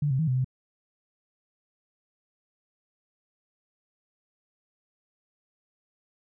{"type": "tone with pitch steps", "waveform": "sine", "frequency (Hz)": [146.3, 131.9, 160, 128, 129.3], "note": ["D3", "C3", "D#3", "C3", "C3"], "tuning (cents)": [-6, 14, 49, -38, -20], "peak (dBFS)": -22, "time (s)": [0.02, 0.445], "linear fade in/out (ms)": 5, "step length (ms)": 85, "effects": []}